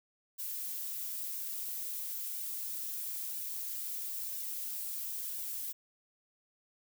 violet noise with flanger, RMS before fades -39 dBFS, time 0.38-5.73 s, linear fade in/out 20 ms, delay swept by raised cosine 1.5 to 7.1 ms, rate 1 Hz, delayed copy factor -0.55, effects none

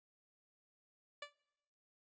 10% pulse tone with exponential decay, 582 Hz, D5, 16 cents flat, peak -33 dBFS, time 1.22-1.33 s, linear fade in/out 5 ms, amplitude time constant 23 ms, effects noise-tail reverb RT60 1.0 s tail -25 dB re dry + resampled to 16000 Hz

